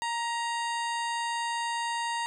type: harmonic tone with a mistuned harmonic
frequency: 932.3 Hz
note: A#5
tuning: in tune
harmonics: 1 / 2 / 3 / 4 / 5 / 7 / 8 / 9 / 10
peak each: -30 / -36 / -40 / -42 / -44 / -47 / -48 / -49 / -50 dBFS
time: 0.02-2.26 s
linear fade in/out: 0 ms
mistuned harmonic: 2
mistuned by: +25 cents
effects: 11-bit